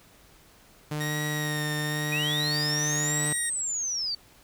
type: tone with pitch glide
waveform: sawtooth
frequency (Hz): 150.6 to 149.39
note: D3 to D3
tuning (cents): +44 to +30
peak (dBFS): -25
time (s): 0.91-3.33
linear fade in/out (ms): 5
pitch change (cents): -14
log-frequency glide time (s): 1.92-2.91
type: tone with vibrato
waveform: sawtooth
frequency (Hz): 1864.7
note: A#6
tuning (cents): 0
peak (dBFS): -28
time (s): 1-3.5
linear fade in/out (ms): 10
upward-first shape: sine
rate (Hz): 1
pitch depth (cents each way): 42
type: linear two-way sweep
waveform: sine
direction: up then down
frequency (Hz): 2425 to 8870 to 4473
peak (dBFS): -27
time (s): 2.12-4.15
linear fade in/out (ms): 5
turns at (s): 3.42
effects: pink hiss -56 dBFS RMS until 4.43 s